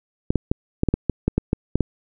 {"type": "clicks", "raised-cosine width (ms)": 3, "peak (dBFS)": -5, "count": 12, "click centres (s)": [0.305, 0.357, 0.515, 0.834, 0.887, 0.94, 1.097, 1.28, 1.38, 1.531, 1.756, 1.807], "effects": []}